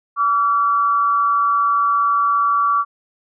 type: tone pair together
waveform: sine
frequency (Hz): 1148.7 / 1366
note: D6 / F6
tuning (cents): -39 / -39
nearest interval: minor third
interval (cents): 300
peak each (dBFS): -14 / -22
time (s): 0.16-2.85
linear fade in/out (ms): 50
effects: none